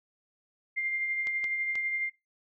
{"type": "tone with tremolo", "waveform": "sine", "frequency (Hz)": 2100, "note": "C7", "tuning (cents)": 6, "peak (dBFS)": -27, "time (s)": [0.76, 2.1], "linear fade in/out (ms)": 20, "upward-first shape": "triangle", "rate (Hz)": 12, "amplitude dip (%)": 40}
{"type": "clicks", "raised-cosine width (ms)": 0.2, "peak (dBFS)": -25, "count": 3, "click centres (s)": [1.271, 1.442, 1.755]}
{"effects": ["noise-tail reverb RT60 0.2 s tail -19 dB re dry"]}